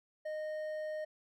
triangle tone with hard clipping, 617 Hz, D#5, 15 cents flat, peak -38 dBFS, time 0.25-1.05 s, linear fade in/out 10 ms, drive 9 dB, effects none

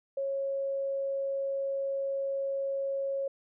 sine tone, 548 Hz, C#5, 20 cents flat, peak -29 dBFS, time 0.17-3.28 s, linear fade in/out 5 ms, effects none

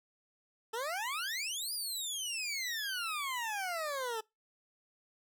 20% pulse exponential two-way sweep, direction up then down, 430 to 4978 to 430 Hz, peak -30 dBFS, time 0.73-4.21 s, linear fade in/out 10 ms, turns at 1.73 s, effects noise-tail reverb RT60 0.2 s tail -23 dB re dry

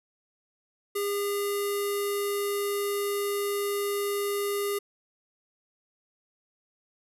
square tone with low-pass filter, 405.5 Hz, G#4, 41 cents flat, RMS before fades -29 dBFS, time 0.95-4.79 s, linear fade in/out 10 ms, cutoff 12000 Hz, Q 4.9, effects none

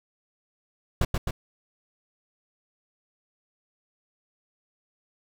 brown noise with echo, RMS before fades -20 dBFS, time 1.01-1.05 s, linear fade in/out 5 ms, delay 130 ms, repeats 2, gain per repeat -3 dB, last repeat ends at 1.31 s, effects none

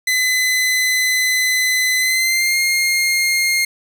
sawtooth tone with pitch glide, 2020 to 2128 Hz, B6 to C7, +39 to +29 cents, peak -11 dBFS, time 0.07-3.65 s, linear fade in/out 5 ms, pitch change +90 cents, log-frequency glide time 1.97-2.58 s, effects none

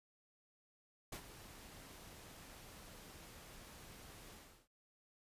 pink noise with ADSR envelope, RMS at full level -45 dBFS, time 1.12-4.68 s, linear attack 6 ms, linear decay 77 ms, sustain -11 dB, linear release 350 ms, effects resampled to 32000 Hz

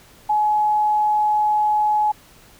sine tone, 846 Hz, G#5, 32 cents sharp, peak -15 dBFS, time 0.29-2.12 s, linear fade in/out 10 ms, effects pink hiss -49 dBFS RMS until 2.59 s

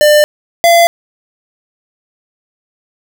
square tone pair in turn, 597 / 681.6 Hz, D5 / F5, +28 / -42 cents, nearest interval major second, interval 230 cents, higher second, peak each -5 / -5 dBFS, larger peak neither, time 0.01-0.24 / 0.64-0.87 s, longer neither, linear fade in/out 0 ms, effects none

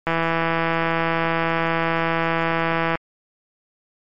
click train, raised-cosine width 0.5 ms, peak -6 dBFS, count 477, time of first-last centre 0.07-2.955 s, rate 165 Hz, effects MP3 48 kbps

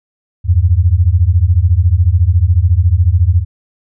sine beating tone pair, 81.1 / 95.1 Hz, E2 / F#2, -28 / +48 cents, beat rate 14 Hz, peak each -10 dBFS, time 0.44-3.45 s, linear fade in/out 50 ms, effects none

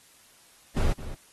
brown noise with echo, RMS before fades -23 dBFS, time 0.76-0.93 s, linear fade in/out 10 ms, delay 220 ms, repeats 1, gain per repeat -13 dB, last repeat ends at 1.15 s, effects white hiss -57 dBFS RMS until 1.32 s + AAC 32 kbps

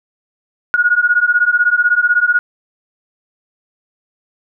sine beating tone pair, 1439 / 1455 Hz, F#6 / F#6, -49 / -29 cents, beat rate 16 Hz, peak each -13 dBFS, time 0.74-2.39 s, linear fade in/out 0 ms, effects none

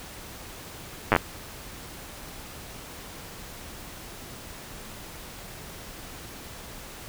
slowing click train, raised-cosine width 0.5 ms, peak -3 dBFS, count 5, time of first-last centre 1.12-1.163 s, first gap 9 ms, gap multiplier 1.12, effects pink hiss -42 dBFS RMS until 7.08 s

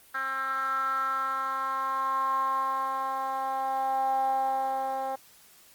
10% pulse tone with band-pass filter sweep, 266.6 Hz, C4, 33 cents sharp, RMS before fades -29 dBFS, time 0.14-5.16 s, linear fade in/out 10 ms, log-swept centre 1500 to 690 Hz, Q 7.3, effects white hiss -56 dBFS RMS until 5.74 s + Opus 32 kbps

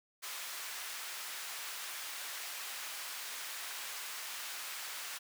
pink high-pass noise, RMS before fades -43 dBFS, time 0.22-5.19 s, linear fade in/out 20 ms, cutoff 1300 Hz, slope 12 dB/octave, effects none

